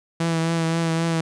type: tone with vibrato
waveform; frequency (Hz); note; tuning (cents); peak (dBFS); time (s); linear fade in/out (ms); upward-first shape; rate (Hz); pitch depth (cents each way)
sawtooth; 164.81; E3; 0; -16; 0.2-1.21; 5; triangle; 3.8; 28
effects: resampled to 22050 Hz